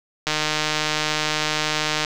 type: click train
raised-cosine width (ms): 0.2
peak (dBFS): -4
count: 273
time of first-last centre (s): 0.27-2.048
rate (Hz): 153
effects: 7-bit